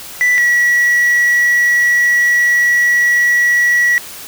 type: tone pair in turn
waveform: sine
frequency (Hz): 1975.5 / 1933.7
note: B6 / B6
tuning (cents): 0 / -37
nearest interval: unison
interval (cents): 37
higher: first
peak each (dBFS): -6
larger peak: neither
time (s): 0.21-0.38 / 0.38-3.98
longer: second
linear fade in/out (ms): 0
effects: tanh soft clip ceiling -8 dBFS + white hiss -31 dBFS RMS until 4.27 s